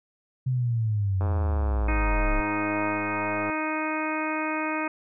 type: linear sweep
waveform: sine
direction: down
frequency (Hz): 130.81 to 30.88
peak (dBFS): -22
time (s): 0.46-2.41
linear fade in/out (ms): 10
type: click train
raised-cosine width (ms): 1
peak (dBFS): -20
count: 239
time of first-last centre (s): 1.21-3.498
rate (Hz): 104
type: harmonic tone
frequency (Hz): 311.1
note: D#4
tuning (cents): 0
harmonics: 1 / 2 / 3 / 4 / 5 / 6 / 7 / 8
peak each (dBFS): -30 / -34 / -33 / -34 / -36 / -40 / -36 / -35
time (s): 1.88-4.88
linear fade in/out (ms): 5
effects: none